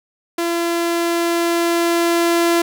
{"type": "tone with level ramp", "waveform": "sawtooth", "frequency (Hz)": 340, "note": "F4", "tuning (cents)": -46, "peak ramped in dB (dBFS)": [-14, -9], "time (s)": [0.38, 2.62], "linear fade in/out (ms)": 5, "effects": []}